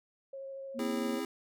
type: tone with vibrato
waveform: sine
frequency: 542 Hz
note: C#5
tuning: 39 cents flat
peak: -40 dBFS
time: 0.33-1.2 s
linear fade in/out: 5 ms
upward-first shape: sine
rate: 13 Hz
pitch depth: 10 cents each way
type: tone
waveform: sine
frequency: 236.3 Hz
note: A#3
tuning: 24 cents sharp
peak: -34 dBFS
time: 0.74-1.2 s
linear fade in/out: 50 ms
type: chord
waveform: square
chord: C augmented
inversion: none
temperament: just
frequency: 261.6 / 327 / 408.8 Hz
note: C4 / E4 / G#4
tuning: 0 / -14 / -27 cents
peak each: -39 dBFS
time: 0.79-1.25 s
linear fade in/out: 2 ms
effects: none